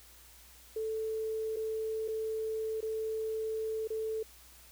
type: tone with dropouts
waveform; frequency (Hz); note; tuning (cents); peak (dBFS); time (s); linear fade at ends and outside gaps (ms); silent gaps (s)
sine; 440; A4; 0; -32; 0.76-4.23; 5; 1.562-1.567 / 2.079-2.083 / 2.807-2.826 / 3.875-3.902
effects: added 60 Hz sine -60 dBFS peak until 4.71 s + white hiss -57 dBFS RMS until 4.71 s